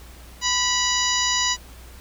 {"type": "harmonic tone with a mistuned harmonic", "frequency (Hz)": 979, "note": "B5", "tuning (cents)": -15, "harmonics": [1, 2, 3, 4, 5, 6, 7], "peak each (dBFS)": [-27, -27, -27, -27, -27, -27, -27], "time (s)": [0.41, 1.57], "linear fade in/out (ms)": 50, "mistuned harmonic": 1, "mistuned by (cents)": 41, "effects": ["added 60 Hz sine -42 dBFS peak until 2 s", "pink hiss -47 dBFS RMS until 2 s"]}